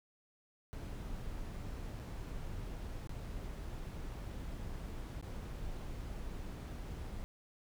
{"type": "noise with dropouts", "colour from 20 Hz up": "brown", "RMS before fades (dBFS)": -43, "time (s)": [0.73, 7.24], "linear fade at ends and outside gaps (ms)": 0, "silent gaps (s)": [[1.991, 1.998], [3.073, 3.094], [5.212, 5.226]], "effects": []}